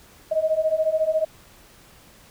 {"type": "beating tone pair", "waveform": "sine", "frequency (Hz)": [622.3, 636.3], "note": ["D#5", "D#5"], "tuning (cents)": [0, 39], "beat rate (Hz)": 14, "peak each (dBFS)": [-23, -21], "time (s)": [0.31, 1.25], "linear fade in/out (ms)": 10, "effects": ["pink hiss -51 dBFS RMS until 2.3 s"]}